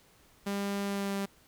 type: tone with pitch glide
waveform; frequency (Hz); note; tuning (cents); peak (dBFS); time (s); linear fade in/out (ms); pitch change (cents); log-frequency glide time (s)
sawtooth; 200 to 197.82; G3 to G3; +35 to +16; -27; 0.46-1.26; 10; -19; 0.85-1.14
effects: pink hiss -62 dBFS RMS until 1.47 s